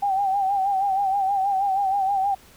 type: tone with vibrato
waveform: sine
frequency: 784 Hz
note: G5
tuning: in tune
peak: -19 dBFS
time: 0.02-2.35 s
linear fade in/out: 10 ms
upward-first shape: sine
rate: 6.3 Hz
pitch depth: 63 cents each way
effects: pink hiss -51 dBFS RMS until 2.56 s